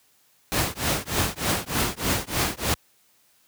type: noise with tremolo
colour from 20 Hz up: pink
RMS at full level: -21 dBFS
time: 0.52-2.74 s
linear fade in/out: 0 ms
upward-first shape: triangle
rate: 3.3 Hz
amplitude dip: 100%
effects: white hiss -62 dBFS RMS until 3.47 s + high-pass 60 Hz 12 dB/octave